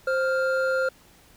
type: tone pair together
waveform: triangle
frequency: 524.8 / 1396.9 Hz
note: C5 / F6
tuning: +5 / 0 cents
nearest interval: octave + perfect fourth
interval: 1695 cents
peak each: -21 / -24 dBFS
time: 0.07-0.89 s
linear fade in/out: 5 ms
effects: pink hiss -55 dBFS RMS until 1.36 s